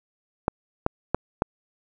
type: clicks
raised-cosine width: 1 ms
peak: -6 dBFS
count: 4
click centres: 0.481 / 0.864 / 1.146 / 1.421 s
effects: none